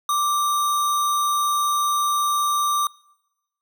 sine tone with sample-and-hold, 1174.7 Hz, D6, in tune, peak -18 dBFS, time 0.09-2.87 s, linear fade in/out 2 ms, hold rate 4900 Hz, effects noise-tail reverb RT60 1.0 s tail -25 dB re dry

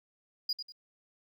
sine tone with echo, 4888 Hz, D#8, 32 cents flat, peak -26 dBFS, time 0.49-0.53 s, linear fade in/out 5 ms, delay 96 ms, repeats 2, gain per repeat -10 dB, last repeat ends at 0.722 s, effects tanh soft clip ceiling -27 dBFS + 11-bit

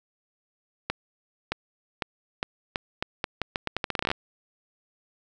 accelerating click train, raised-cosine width 0.3 ms, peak -10 dBFS, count 21, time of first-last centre 0.9-4.115 s, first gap 620 ms, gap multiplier 0.81, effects none

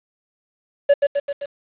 triangle tone with echo, 568 Hz, C#5, 42 cents sharp, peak -7 dBFS, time 0.89-0.94 s, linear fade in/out 10 ms, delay 130 ms, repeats 4, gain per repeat -4 dB, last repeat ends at 1.46 s, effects resampled to 8000 Hz + 7-bit

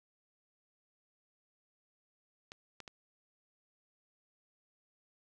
clicks, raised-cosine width 0.2 ms, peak -29 dBFS, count 3, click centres 2.519 / 2.803 / 2.878 s, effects none

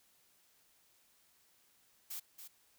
blue noise with echo, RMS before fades -43 dBFS, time 2.1-2.2 s, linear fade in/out 10 ms, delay 280 ms, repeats 1, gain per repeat -8 dB, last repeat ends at 2.48 s, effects white hiss -70 dBFS RMS until 2.78 s

